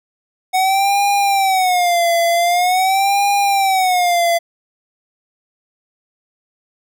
square tone with vibrato, 740 Hz, F#5, in tune, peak -13 dBFS, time 0.53-4.39 s, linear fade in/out 20 ms, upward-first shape sine, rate 0.45 Hz, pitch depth 150 cents each way, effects none

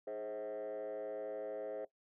sine tone with frequency modulation, 530 Hz, C5, 22 cents sharp, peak -37 dBFS, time 0.07-1.85 s, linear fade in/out 5 ms, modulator 111 Hz, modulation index 1.2, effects noise-tail reverb RT60 0.1 s tail -19 dB re dry + tanh soft clip ceiling -38 dBFS

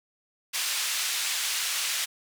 pink band-pass noise, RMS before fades -29 dBFS, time 0.53-2.06 s, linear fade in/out 20 ms, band 2300 to 11000 Hz, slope 12 dB/octave, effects none

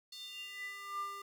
square tone with high-pass filter sweep, 398.9 Hz, G4, 30 cents sharp, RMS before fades -44 dBFS, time 0.12-1.22 s, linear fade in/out 5 ms, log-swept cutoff 4200 to 860 Hz, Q 6.8, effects none

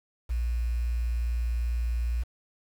sine tone with quantisation, 58.8 Hz, A#1, 16 cents sharp, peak -25 dBFS, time 0.29-2.24 s, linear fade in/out 20 ms, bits 8, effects none

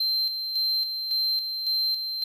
triangle tone with tremolo, 4127 Hz, C8, 25 cents flat, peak -21 dBFS, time 0-2.24 s, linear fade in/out 5 ms, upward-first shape square, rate 1.8 Hz, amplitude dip 50%, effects none

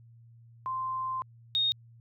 sine tone pair in turn, 1042 / 3713 Hz, C6 / A#7, -7 / -8 cents, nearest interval octave + minor seventh, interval 2199 cents, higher second, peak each -30 / -24 dBFS, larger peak second, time 0.66-1.22 / 1.55-1.72 s, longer first, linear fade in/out 0 ms, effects added 116 Hz sine -52 dBFS peak until 2 s

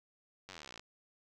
slowing click train, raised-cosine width 0.2 ms, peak -30 dBFS, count 23, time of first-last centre 0.49-0.795 s, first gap 10 ms, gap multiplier 1.03, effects none

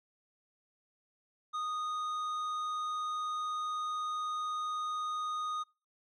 sine tone with tanh clipping, 1238 Hz, D#6, 9 cents flat, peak -35 dBFS, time 1.53-5.64 s, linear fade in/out 20 ms, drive 9 dB, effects noise-tail reverb RT60 0.3 s tail -23 dB re dry

